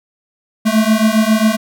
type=beating tone pair; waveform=square; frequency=215 / 222.4 Hz; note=A3 / A3; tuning=-40 / +19 cents; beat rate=7.4 Hz; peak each=-14 dBFS; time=0.65-1.57 s; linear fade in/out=20 ms; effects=none